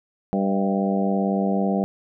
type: harmonic tone with a mistuned harmonic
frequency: 98 Hz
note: G2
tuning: in tune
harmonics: 2 / 3 / 4 / 5 / 6 / 7 / 8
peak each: -21 / -30 / -30 / -29 / -31 / -29 / -32 dBFS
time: 0.33-1.84 s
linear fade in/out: 0 ms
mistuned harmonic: 6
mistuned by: +41 cents
effects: none